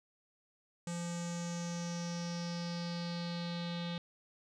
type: tone with low-pass filter sweep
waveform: square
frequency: 172.1 Hz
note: F3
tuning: 25 cents flat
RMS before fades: -39 dBFS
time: 0.87-3.98 s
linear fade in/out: 2 ms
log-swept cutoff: 7700 to 3700 Hz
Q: 5
effects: none